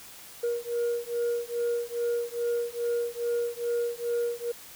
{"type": "beating tone pair", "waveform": "sine", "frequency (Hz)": [473.2, 475.6], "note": ["A#4", "A#4"], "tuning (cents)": [26, 35], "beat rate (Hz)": 2.4, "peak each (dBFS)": -28, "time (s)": [0.43, 4.52], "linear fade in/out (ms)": 10, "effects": ["tanh soft clip ceiling -23 dBFS", "white hiss -47 dBFS RMS until 4.75 s"]}